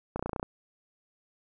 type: clicks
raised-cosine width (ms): 1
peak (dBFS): -18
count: 9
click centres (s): 0.16 / 0.194 / 0.226 / 0.26 / 0.294 / 0.332 / 0.362 / 0.397 / 0.429
effects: none